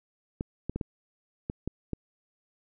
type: clicks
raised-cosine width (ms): 3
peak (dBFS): -18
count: 7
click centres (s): 0.409 / 0.696 / 0.76 / 0.812 / 1.499 / 1.676 / 1.933
effects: none